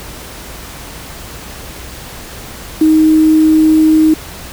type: tone with quantisation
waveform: sine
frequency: 313.6 Hz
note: D#4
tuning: 14 cents sharp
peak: -5 dBFS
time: 2.81-4.14 s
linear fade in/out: 5 ms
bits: 5
effects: added 60 Hz sine -36 dBFS peak until 4.52 s + pink hiss -30 dBFS RMS until 4.52 s